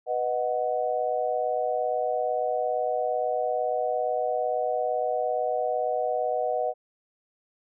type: chord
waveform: sine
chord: B major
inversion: none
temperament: equal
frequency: 493.9 / 622.3 / 740 Hz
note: B4 / D#5 / F#5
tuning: 0 / 0 / 0 cents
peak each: -29 / -28 / -28 dBFS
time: 0.06-6.74 s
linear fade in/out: 50 ms
effects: none